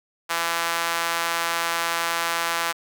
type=tone with high-pass filter; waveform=sawtooth; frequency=168.1 Hz; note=E3; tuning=34 cents sharp; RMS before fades=-25 dBFS; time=0.29-2.73 s; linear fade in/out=20 ms; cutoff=1100 Hz; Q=1.2; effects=none